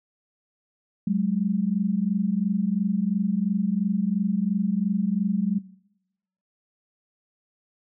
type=tone pair together; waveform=sine; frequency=187.09 / 210 Hz; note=F#3 / G#3; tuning=+19 / +19 cents; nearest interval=major second; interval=200 cents; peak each=-23 dBFS; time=1.07-5.59 s; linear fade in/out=5 ms; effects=noise-tail reverb RT60 0.9 s tail -22 dB re dry